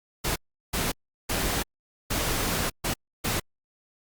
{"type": "noise bursts at uneven times", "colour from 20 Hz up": "pink", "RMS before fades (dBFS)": -27, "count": 6, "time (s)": [[0.24, 0.36], [0.73, 0.92], [1.29, 1.63], [2.1, 2.7], [2.84, 2.94], [3.24, 3.4]], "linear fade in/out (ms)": 10, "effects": ["Opus 48 kbps"]}